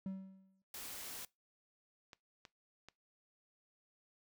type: tone with exponential decay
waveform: triangle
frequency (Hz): 191.2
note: G3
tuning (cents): -43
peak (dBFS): -35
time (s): 0.06-0.62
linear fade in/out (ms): 2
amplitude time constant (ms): 120
type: noise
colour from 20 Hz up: white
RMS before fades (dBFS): -47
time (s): 0.74-1.25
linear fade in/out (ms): 2
type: clicks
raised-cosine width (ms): 0.2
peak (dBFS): -35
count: 3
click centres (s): 2.132 / 2.452 / 2.886
effects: noise-tail reverb RT60 0.2 s tail -22 dB re dry